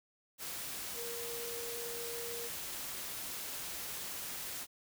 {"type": "tone in noise", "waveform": "sine", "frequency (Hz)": 470.8, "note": "A#4", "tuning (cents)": 17, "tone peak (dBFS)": -43, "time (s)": [0.94, 2.5], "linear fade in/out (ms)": 50, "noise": "white", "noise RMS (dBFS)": -42, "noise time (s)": [0.38, 4.67], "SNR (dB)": -4, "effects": []}